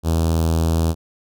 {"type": "tone with notch filter", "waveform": "sawtooth", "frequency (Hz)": 81.7, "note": "E2", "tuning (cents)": -15, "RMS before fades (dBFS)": -18, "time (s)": [0.03, 0.95], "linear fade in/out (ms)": 50, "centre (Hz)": 2000, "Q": 0.62, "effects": []}